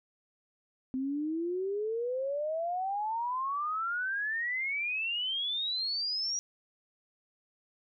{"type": "exponential sweep", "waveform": "sine", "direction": "up", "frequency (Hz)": [255.9, 5790], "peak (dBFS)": -30, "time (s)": [0.94, 6.39], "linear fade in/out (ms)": 0, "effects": []}